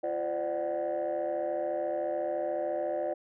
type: tone cluster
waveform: sine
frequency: 342.7 / 521 / 595 / 744 Hz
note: F4 / C5 / D5 / F#5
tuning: -33 / -7 / +22 / +9 cents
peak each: -36 / -34 / -30 / -36 dBFS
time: 0.03-3.14 s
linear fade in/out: 10 ms
effects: tanh soft clip ceiling -24 dBFS